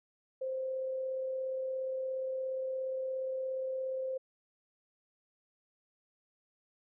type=tone with amplitude modulation; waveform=sine; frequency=523.3 Hz; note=C5; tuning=in tune; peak=-32 dBFS; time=0.41-4.18 s; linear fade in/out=10 ms; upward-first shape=sine; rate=37.1 Hz; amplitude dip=25%; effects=none